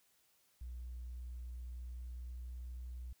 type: tone with pitch glide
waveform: triangle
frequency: 60.9 to 61.64 Hz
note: B1 to B1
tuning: -24 to -3 cents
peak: -39 dBFS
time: 0.61-3.13 s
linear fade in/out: 5 ms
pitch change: +21 cents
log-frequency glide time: 1.6-2.97 s
effects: tanh soft clip ceiling -41 dBFS + white hiss -73 dBFS RMS until 3.2 s